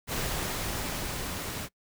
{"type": "noise with level ramp", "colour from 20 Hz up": "pink", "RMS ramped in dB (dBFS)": [-31, -36], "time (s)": [0.07, 1.69], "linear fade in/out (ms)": 50, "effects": ["noise-tail reverb RT60 0.1 s tail -23 dB re dry"]}